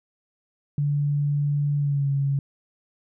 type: tone with pitch glide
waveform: sine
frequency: 144.8 to 139.14 Hz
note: D3 to C#3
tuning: -24 to +7 cents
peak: -20 dBFS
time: 0.78-2.39 s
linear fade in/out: 2 ms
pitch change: -69 cents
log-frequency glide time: 1.77-2.09 s
effects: none